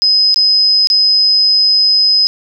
sine tone with dropouts, 5050 Hz, D#8, 25 cents sharp, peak -7 dBFS, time 0.02-2.27 s, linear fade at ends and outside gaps 0 ms, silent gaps 0.343-0.36 / 0.872-0.901 s, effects none

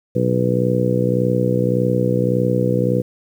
harmonic tone, 61.74 Hz, B1, in tune, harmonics 2 / 3 / 4 / 5 / 6 / 7 / 8, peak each -20 / -21 / -26 / -25 / -26 / -26 / -20 dBFS, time 0.15-3.02 s, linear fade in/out 10 ms, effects 8-bit

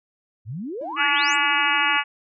sine exponential sweep, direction up, 94.8 to 8460 Hz, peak -28 dBFS, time 0.45-1.37 s, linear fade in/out 50 ms
triangle tone with vibrato, 315.8 Hz, D#4, 26 cents sharp, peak -35 dBFS, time 0.81-1.97 s, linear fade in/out 2 ms, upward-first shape sine, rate 13 Hz, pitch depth 98 cents each way
harmonic tone, 286.6 Hz, D4, 42 cents flat, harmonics 3 / 4 / 5 / 6 / 7 / 8 / 9 / 10, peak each -26 / -26 / -26 / -26 / -26 / -26 / -26 / -26 dBFS, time 0.96-2.04 s, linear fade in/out 50 ms
effects none

